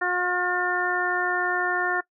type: harmonic tone with a mistuned harmonic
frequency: 359.4 Hz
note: F4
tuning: 50 cents sharp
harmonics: 1 / 2 / 3 / 4 / 5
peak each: -30 / -29 / -31 / -27 / -27 dBFS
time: 0.01-2.01 s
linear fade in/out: 10 ms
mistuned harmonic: 4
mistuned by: -16 cents
effects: noise-tail reverb RT60 0.1 s tail -22 dB re dry